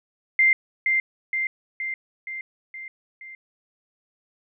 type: tone with echo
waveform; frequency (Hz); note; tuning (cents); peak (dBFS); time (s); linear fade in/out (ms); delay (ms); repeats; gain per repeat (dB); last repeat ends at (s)
sine; 2093; C7; 0; -14; 0.39-0.53; 2; 470; 6; -4; 3.35
effects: none